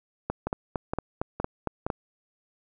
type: two click trains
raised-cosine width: 1 ms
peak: -14 / -13 dBFS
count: 4 / 8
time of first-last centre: 0.47-1.865 / 0.3-1.902 s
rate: 2.15 / 4.37 Hz
effects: none